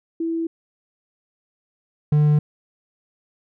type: tone pair in turn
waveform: sine / triangle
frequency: 329.6 / 149.56 Hz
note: E4 / D3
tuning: 0 / +32 cents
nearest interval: octave + major second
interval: 1368 cents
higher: first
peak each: -21 / -11 dBFS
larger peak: second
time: 0.2-0.47 / 2.12-2.39 s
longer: neither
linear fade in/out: 5 ms
effects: none